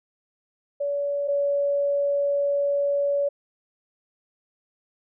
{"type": "tone pair in turn", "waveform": "sine", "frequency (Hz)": [570, 567.6], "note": ["C#5", "C#5"], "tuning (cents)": [48, 41], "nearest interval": "unison", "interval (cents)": 7, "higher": "first", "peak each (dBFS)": [-23, -20], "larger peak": "second", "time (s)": [[0.8, 1.28], [1.28, 3.29]], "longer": "second", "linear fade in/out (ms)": 10, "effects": []}